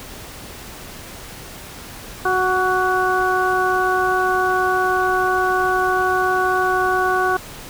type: harmonic tone with a mistuned harmonic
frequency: 370 Hz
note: F#4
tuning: in tune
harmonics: 1 / 2 / 3 / 4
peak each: -21 / -21 / -21 / -21 dBFS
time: 2.25-7.37 s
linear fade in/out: 5 ms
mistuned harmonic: 3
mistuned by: +22 cents
effects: pink hiss -36 dBFS RMS until 7.69 s